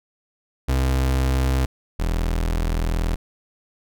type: tone pair in turn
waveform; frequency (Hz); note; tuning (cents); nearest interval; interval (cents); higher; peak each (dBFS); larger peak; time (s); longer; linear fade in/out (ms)
35% pulse; 65.41 / 41.12; C2 / E1; 0 / -4; minor sixth; 804; first; -16 / -18; first; 0.68-1.66 / 1.99-3.16; second; 10
effects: none